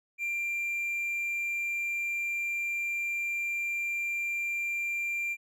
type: tone with hard clipping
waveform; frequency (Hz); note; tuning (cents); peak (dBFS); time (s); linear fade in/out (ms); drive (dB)
triangle; 2375; D7; +19; -30; 0.18-5.37; 50; 5
effects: none